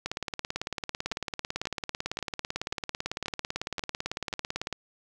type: two click trains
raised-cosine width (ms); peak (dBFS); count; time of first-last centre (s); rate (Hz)
0.2; -14 / -15; 85 / 7; 0.06-4.727 / 1.12-4.329; 18 / 1.87
effects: none